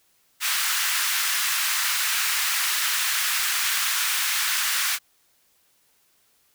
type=high-pass noise; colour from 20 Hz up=pink; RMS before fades=-24 dBFS; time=0.4-4.99 s; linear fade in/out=50 ms; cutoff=1300 Hz; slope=24 dB/octave; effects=white hiss -64 dBFS RMS until 6.54 s